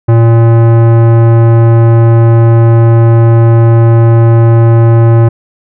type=tone with tanh clipping; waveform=sine; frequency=115.3 Hz; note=A#2; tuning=19 cents flat; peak=-4 dBFS; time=0.08-5.29 s; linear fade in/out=10 ms; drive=18 dB; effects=none